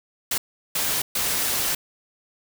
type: noise bursts at uneven times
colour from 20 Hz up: white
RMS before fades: -24 dBFS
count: 3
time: 0.31-0.38 / 0.75-1.02 / 1.15-1.75 s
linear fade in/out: 5 ms
effects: none